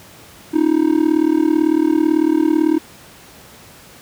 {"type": "tone with amplitude modulation", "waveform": "triangle", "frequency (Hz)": 313.7, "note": "D#4", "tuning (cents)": 14, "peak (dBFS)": -6, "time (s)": [0.53, 2.79], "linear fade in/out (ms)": 20, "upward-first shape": "sine", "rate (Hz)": 38, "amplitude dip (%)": 95, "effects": ["pink hiss -42 dBFS RMS until 4.01 s", "high-pass 80 Hz 12 dB/octave"]}